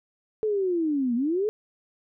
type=linear two-way sweep; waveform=sine; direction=down then up; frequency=440 to 229.2 to 440 Hz; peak=-22 dBFS; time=0.43-1.49 s; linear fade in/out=0 ms; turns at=1.15 s; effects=none